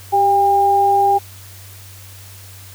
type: tone pair together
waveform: sine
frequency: 392 / 802.8 Hz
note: G4 / G5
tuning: 0 / +41 cents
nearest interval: octave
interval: 1241 cents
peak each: -19 / -11 dBFS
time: 0.12-1.19 s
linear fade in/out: 20 ms
effects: added 96 Hz sine -38 dBFS peak until 2.74 s + white hiss -41 dBFS RMS until 2.74 s